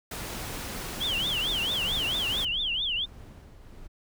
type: noise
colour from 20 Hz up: pink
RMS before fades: -36 dBFS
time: 0.11-2.45 s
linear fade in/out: 5 ms
type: tone with vibrato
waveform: sine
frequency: 3136 Hz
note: G7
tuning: in tune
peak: -26 dBFS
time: 1-3.06 s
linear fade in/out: 20 ms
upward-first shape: triangle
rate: 4.5 Hz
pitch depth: 270 cents each way
type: noise with tremolo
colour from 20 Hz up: brown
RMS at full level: -43 dBFS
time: 1.73-3.88 s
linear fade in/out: 20 ms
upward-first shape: triangle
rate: 1.5 Hz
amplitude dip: 45%
effects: none